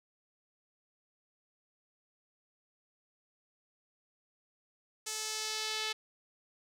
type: tone with band-pass filter sweep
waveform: sawtooth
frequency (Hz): 434.6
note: A4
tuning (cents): -21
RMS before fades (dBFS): -37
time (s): 5.06-5.93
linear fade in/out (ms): 10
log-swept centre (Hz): 7100 to 3600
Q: 1.5
effects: none